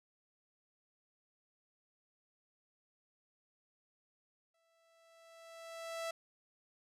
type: tone with exponential growth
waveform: sawtooth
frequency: 661 Hz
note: E5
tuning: 5 cents sharp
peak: -33 dBFS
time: 4.54-6.11 s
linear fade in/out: 5 ms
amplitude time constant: 340 ms
effects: low-pass 11000 Hz 12 dB/octave